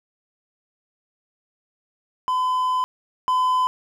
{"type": "tone pair in turn", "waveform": "triangle", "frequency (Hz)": [1014, 1014], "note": ["B5", "B5"], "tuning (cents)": [45, 45], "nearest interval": "unison", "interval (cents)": 0, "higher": "neither", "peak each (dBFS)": [-17, -15], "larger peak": "second", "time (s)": [[2.28, 2.84], [3.28, 3.67]], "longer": "first", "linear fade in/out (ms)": 0, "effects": []}